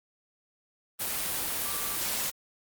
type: tone in noise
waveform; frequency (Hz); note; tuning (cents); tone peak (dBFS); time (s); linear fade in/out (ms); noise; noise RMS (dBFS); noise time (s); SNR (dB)
sine; 1166; D6; -13; -41; 1.64-1.97; 20; white; -31; 0.99-2.31; -13
effects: Opus 24 kbps